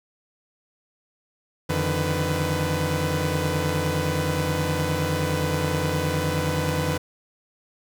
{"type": "tone cluster", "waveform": "sawtooth", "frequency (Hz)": [88.6, 147.5, 157.1, 498.9], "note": ["F2", "D3", "D#3", "B4"], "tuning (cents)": [25, 8, 17, 17], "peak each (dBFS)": -24, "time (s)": [1.69, 6.98], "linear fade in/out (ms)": 10, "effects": []}